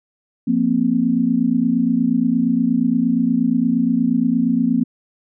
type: chord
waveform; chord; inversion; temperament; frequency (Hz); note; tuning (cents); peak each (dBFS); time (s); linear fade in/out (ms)
sine; F suspended fourth; none; equal; 174.61 / 233.1 / 261.6; F3 / Bb3 / C4; 0 / 0 / 0; -23 / -17 / -18; 0.47-4.84; 10
effects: none